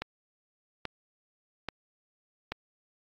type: click train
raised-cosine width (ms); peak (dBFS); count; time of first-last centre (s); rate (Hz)
0.3; -17; 4; 0.02-2.52; 1.2
effects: AAC 48 kbps